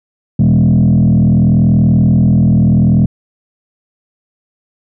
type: tone with frequency modulation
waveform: sine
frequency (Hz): 164.81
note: E3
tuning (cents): 0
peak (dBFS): -4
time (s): 0.39-3.06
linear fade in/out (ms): 5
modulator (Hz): 40.7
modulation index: 1.6
effects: tanh soft clip ceiling -4 dBFS